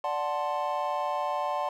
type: chord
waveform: triangle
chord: D dominant seventh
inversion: none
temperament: equal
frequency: 587.3 / 740 / 880 / 1046.5 Hz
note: D5 / F#5 / A5 / C6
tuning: 0 / 0 / 0 / 0 cents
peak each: -31 dBFS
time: 0.04-1.69 s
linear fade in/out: 2 ms
effects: none